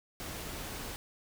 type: noise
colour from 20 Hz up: pink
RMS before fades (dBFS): -41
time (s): 0.2-0.96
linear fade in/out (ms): 0
effects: none